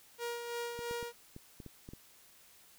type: tone with tremolo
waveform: sawtooth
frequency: 473.8 Hz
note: A#4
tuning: 28 cents sharp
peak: -32 dBFS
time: 0.18-1.13 s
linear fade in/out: 50 ms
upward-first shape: sine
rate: 3 Hz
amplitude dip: 45%
type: clicks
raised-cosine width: 3 ms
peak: -34 dBFS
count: 8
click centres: 0.791 / 0.911 / 1.028 / 1.364 / 1.602 / 1.663 / 1.889 / 1.935 s
effects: white hiss -61 dBFS RMS until 2.78 s